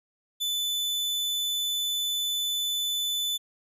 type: tone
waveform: 40% pulse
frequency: 3500 Hz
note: A7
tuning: 10 cents flat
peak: -25 dBFS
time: 0.4-3.38 s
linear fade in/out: 20 ms
effects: none